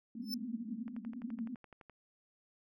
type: band-pass noise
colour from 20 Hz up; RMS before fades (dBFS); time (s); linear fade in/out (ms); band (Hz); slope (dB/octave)
pink; -42; 0.15-1.55; 5; 210 to 260; 96
type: tone with exponential growth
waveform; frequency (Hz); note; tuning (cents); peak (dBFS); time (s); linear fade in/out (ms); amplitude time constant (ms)
45% pulse; 5280; E8; +2; -33; 0.22-0.34; 1; 24
type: click train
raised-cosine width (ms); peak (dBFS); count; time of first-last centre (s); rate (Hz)
0.5; -39; 13; 0.88-1.897; 11.8
effects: none